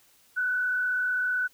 sine tone with frequency modulation, 1490 Hz, F#6, 12 cents sharp, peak -24 dBFS, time 0.36-1.48 s, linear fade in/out 20 ms, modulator 35.6 Hz, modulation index 0.66, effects white hiss -61 dBFS RMS until 1.53 s

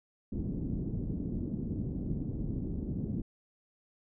white low-pass noise, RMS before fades -35 dBFS, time 0.32-3.22 s, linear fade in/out 5 ms, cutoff 270 Hz, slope 24 dB/octave, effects none

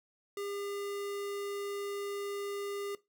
square tone, 403.2 Hz, G4, 49 cents sharp, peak -37 dBFS, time 0.37-2.95 s, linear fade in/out 2 ms, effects noise-tail reverb RT60 0.2 s tail -17 dB re dry

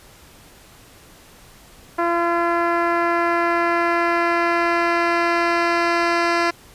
10% pulse tone with low-pass filter sweep, 341.4 Hz, F4, 39 cents flat, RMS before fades -19 dBFS, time 1.98-6.51 s, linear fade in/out 10 ms, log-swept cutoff 1300 to 4400 Hz, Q 0.93, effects pink hiss -47 dBFS RMS until 6.74 s + resampled to 32000 Hz

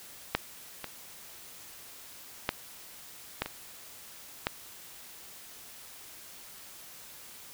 clicks, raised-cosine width 0.3 ms, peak -8 / -20 / -10 / -12 / -20 / -11 dBFS, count 6, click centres 0.35 / 0.843 / 2.491 / 3.42 / 3.46 / 4.469 s, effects white hiss -49 dBFS RMS until 7.53 s

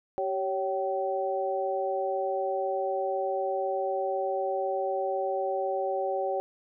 sine tone cluster, 386 / 558 / 768 Hz, G4 / C#5 / G5, -27 / +11 / -36 cents, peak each -32 / -30 / -31 dBFS, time 0.18-6.4 s, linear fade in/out 0 ms, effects none

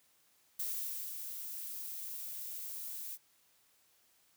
violet noise with ADSR envelope, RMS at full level -37 dBFS, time 0.59-3.18 s, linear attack 7 ms, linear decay 520 ms, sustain -6 dB, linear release 43 ms, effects white hiss -70 dBFS RMS until 4.36 s + high-pass 60 Hz 12 dB/octave

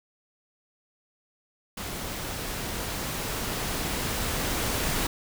pink noise with level ramp, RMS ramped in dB -35 to -27 dBFS, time 1.77-5.07 s, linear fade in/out 5 ms, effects none

